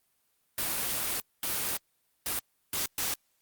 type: noise bursts at uneven times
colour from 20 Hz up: white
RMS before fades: -31 dBFS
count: 5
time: 0.58-1.2 / 1.43-1.77 / 2.26-2.39 / 2.73-2.86 / 2.98-3.14 s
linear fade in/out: 2 ms
effects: white hiss -73 dBFS RMS until 3.41 s + Opus 32 kbps